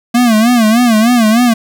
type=tone with vibrato; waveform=square; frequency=230.2 Hz; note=A#3; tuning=22 cents flat; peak=-7 dBFS; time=0.14-1.54 s; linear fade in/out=10 ms; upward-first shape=sine; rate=3.3 Hz; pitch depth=130 cents each way; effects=none